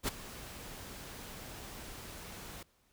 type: noise with ADSR envelope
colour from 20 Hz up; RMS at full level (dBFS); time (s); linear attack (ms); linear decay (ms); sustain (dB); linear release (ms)
pink; -31; 0.03-2.63; 52; 11; -16; 6
effects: pink hiss -71 dBFS RMS until 2.92 s